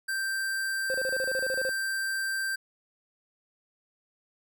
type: tone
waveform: square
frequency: 1569 Hz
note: G6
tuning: 1 cent sharp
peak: -29 dBFS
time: 0.08-2.56 s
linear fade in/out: 10 ms
type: tone bursts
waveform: triangle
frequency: 524 Hz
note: C5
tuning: 2 cents sharp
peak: -27 dBFS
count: 11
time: 0.9-1.692 s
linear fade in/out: 0 ms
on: 42 ms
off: 33 ms
effects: none